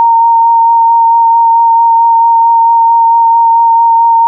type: tone with vibrato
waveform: sine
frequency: 922 Hz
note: A#5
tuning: 19 cents flat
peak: -3 dBFS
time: 0-4.27 s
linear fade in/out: 0 ms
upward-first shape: sine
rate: 4.5 Hz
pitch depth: 12 cents each way
effects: none

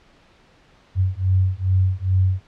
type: beating tone pair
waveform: sine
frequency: 92.5 / 94.9 Hz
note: F#2 / F#2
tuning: 0 / +44 cents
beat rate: 2.4 Hz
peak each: -19 dBFS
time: 0.95-2.42 s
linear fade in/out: 50 ms
effects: pink hiss -54 dBFS RMS until 2.47 s + low-pass 4000 Hz 12 dB/octave

